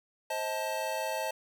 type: chord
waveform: square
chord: A diminished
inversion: first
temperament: just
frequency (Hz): 528 / 633.6 / 880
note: C5 / Eb5 / A5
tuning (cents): +16 / +31 / 0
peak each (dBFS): -38 / -36 / -36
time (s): 0.3-1.31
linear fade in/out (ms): 5
effects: none